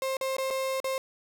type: tone with dropouts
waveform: 35% pulse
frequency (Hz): 530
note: C5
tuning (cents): +22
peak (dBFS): -26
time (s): 0.02-0.98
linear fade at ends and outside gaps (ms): 1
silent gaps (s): 0.169-0.211 / 0.367-0.383 / 0.504-0.508 / 0.802-0.843
effects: none